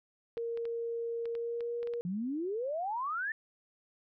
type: tone with pitch glide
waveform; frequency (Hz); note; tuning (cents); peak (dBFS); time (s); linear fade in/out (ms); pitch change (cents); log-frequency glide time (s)
sine; 464.9 to 473.8; A#4 to A#4; -5 to +28; -33; 0.37-2.01; 0; +33; 1.31-1.76
type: clicks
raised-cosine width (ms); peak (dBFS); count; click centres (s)
0.3; -34; 9; 0.377 / 0.574 / 0.654 / 1.256 / 1.352 / 1.607 / 1.83 / 1.873 / 1.937
type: exponential sweep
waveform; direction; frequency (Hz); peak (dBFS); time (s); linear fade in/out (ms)
sine; up; 169.4 to 1822; -32; 2.05-3.32; 2
effects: none

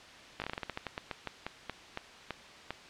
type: slowing click train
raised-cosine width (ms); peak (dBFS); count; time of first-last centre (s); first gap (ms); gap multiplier
0.3; -19; 19; 0.4-2.706; 18; 1.2
effects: white hiss -51 dBFS RMS until 2.89 s + low-pass 4000 Hz 12 dB/octave

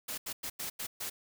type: noise bursts at uneven times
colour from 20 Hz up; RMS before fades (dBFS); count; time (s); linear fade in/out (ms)
white; -38; 6; 0.08-0.18 / 0.26-0.33 / 0.43-0.5 / 0.59-0.7 / 0.79-0.87 / 1-1.1; 10
effects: none

